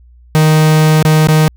45% pulse tone with dropouts, 155.56 Hz, D#3, in tune, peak -6 dBFS, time 0.35-1.48 s, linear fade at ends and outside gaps 0 ms, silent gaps 1.026-1.051 / 1.271-1.286 s, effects added 60 Hz sine -39 dBFS peak until 1.56 s

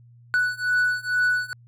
triangle beating tone pair, 1480 / 1482.2 Hz, F#6 / F#6, 0 / +3 cents, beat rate 2.2 Hz, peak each -22 / -21 dBFS, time 0.34-1.53 s, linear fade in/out 0 ms, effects added 119 Hz sine -48 dBFS peak until 1.67 s

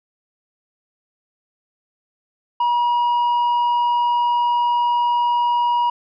triangle tone with tanh clipping, 960 Hz, B5, 49 cents flat, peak -16 dBFS, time 2.6-5.9 s, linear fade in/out 5 ms, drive 8 dB, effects none

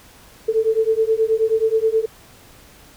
sine beating tone pair, 439.1 / 448.5 Hz, A4 / A4, -4 / +33 cents, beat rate 9.4 Hz, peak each -18 dBFS, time 0.48-2.06 s, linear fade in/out 10 ms, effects pink hiss -47 dBFS RMS until 2.96 s

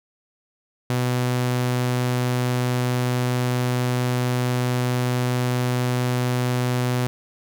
sawtooth tone, 124.5 Hz, B2, 14 cents sharp, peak -16 dBFS, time 0.9-7.07 s, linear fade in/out 0 ms, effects none

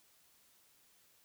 silence, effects white hiss -68 dBFS RMS until 1.24 s

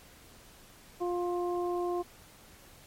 harmonic tone, 352.5 Hz, F4, 16 cents sharp, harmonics 1 / 2 / 3, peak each -30 / -36 / -40 dBFS, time 1-2.03 s, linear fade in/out 20 ms, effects pink hiss -55 dBFS RMS until 2.86 s + MP3 64 kbps

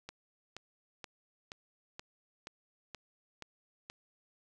click train, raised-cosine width 0.2 ms, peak -26 dBFS, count 9, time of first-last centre 0.09-3.9 s, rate 2.1 Hz, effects none

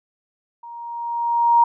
sine tone with level ramp, 940 Hz, A#5, 14 cents sharp, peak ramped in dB -35 to -9 dBFS, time 0.63-1.64 s, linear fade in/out 5 ms, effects none

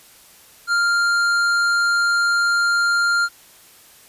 sine tone with hard clipping, 1396.9 Hz, F6, in tune, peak -17 dBFS, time 0.67-3.29 s, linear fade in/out 50 ms, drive 10 dB, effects white hiss -48 dBFS RMS until 4.08 s + resampled to 32000 Hz

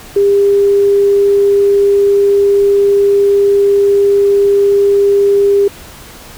sine tone, 401.1 Hz, G4, 40 cents sharp, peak -6 dBFS, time 0.16-5.68 s, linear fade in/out 5 ms, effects pink hiss -34 dBFS RMS until 6.37 s

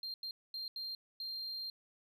sine tone bursts at uneven times, 4186 Hz, C8, in tune, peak -37 dBFS, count 5, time 0.03-0.14 / 0.23-0.31 / 0.54-0.68 / 0.76-0.95 / 1.2-1.7 s, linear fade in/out 2 ms, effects tanh soft clip ceiling -38 dBFS

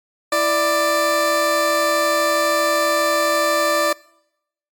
20% pulse tone pair together, 331.2 / 590.1 Hz, E4 / D5, +8 / +8 cents, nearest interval minor seventh, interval 1000 cents, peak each -20 / -11 dBFS, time 0.32-3.93 s, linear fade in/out 5 ms, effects noise-tail reverb RT60 0.8 s tail -24 dB re dry + MP3 96 kbps

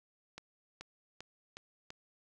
accelerating click train, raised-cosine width 0.2 ms, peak -28 dBFS, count 5, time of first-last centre 0.38-1.904 s, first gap 430 ms, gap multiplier 0.92, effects none

